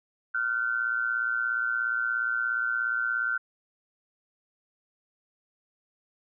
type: tone pair together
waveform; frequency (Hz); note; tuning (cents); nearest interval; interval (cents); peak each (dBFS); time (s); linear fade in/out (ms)
sine; 1399 / 1516; F6 / F#6; +3 / +42; minor second; 139; -28; 0.34-3.38; 10
effects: none